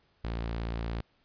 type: tone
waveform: sawtooth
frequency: 57 Hz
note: A#1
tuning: 38 cents flat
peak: -28 dBFS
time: 0.24-1.01 s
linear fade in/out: 5 ms
effects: pink hiss -69 dBFS RMS until 1.24 s + resampled to 11025 Hz